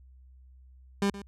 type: tone with echo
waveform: 30% pulse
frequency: 199.7 Hz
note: G3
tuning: 32 cents sharp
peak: -21 dBFS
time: 1.02-1.1 s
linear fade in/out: 2 ms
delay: 120 ms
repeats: 1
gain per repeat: -15 dB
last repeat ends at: 1.22 s
effects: added 64 Hz sine -51 dBFS peak until 1.27 s + low-pass 9000 Hz 12 dB/octave